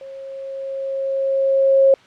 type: tone with level ramp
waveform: sine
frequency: 541 Hz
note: C#5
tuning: 42 cents flat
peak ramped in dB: -33 to -8 dBFS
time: 0.01-1.94 s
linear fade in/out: 2 ms
effects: white hiss -48 dBFS RMS until 2.06 s + low-pass 3000 Hz 12 dB/octave